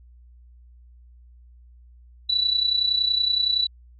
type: tone with amplitude modulation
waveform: sine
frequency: 3951 Hz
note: B7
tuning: in tune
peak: -16 dBFS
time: 2.29-3.67 s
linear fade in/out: 10 ms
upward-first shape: sine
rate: 30.7 Hz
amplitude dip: 70%
effects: added 60 Hz sine -47 dBFS peak until 3.99 s